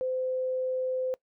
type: tone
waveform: sine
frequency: 514 Hz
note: C5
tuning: 31 cents flat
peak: -27 dBFS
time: 0.01-1.14 s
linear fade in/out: 0 ms
effects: noise-tail reverb RT60 0.1 s tail -22 dB re dry